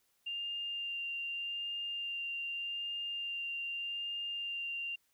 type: tone with vibrato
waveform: sine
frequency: 2794 Hz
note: F7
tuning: in tune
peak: -36 dBFS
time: 0.26-4.96 s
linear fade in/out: 10 ms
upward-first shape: sine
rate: 0.83 Hz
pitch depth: 10 cents each way
effects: white hiss -75 dBFS RMS until 5.13 s